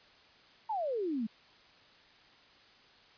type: exponential sweep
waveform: sine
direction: down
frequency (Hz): 927 to 207.3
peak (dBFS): -31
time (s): 0.69-1.27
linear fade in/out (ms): 10
effects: white hiss -60 dBFS RMS until 3.17 s + resampled to 11025 Hz